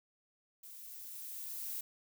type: noise with level ramp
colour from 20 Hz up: violet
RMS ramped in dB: -52 to -40 dBFS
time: 0.63-1.81 s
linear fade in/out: 5 ms
effects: none